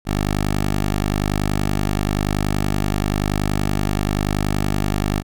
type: tone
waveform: 10% pulse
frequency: 50.5 Hz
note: G#1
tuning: 48 cents flat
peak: -10 dBFS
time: 0.05-5.23 s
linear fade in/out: 50 ms
effects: none